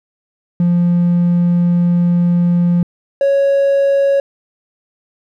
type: tone pair in turn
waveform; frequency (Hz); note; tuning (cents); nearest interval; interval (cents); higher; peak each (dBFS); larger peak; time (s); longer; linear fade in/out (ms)
triangle; 174.3 / 554.6; F3 / C#5; -3 / +1; octave + minor sixth; 2004; second; -7; neither; 0.6-2.83 / 3.21-4.2; first; 2
effects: tanh soft clip ceiling -4 dBFS